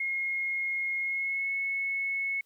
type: tone with pitch glide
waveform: sine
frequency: 2152 to 2196 Hz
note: C7 to C#7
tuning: +48 to -17 cents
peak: -28 dBFS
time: 0-2.41 s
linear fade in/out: 5 ms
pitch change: +35 cents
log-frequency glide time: 1-1.51 s
effects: white hiss -71 dBFS RMS until 2.45 s